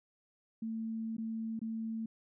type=tone with dropouts; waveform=sine; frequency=223.8 Hz; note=A3; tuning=30 cents sharp; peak=-35 dBFS; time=0.62-2.06 s; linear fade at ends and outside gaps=5 ms; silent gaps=1.168-1.181 / 1.593-1.615 s; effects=none